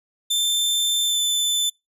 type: tone with pitch glide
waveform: sawtooth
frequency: 3557 to 3524 Hz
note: A7 to A7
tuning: +18 to +2 cents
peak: -16 dBFS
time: 0.3-1.7 s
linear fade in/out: 10 ms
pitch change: -16 cents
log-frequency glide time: 1.03-1.2 s
effects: noise-tail reverb RT60 0.2 s tail -26 dB re dry + resampled to 32000 Hz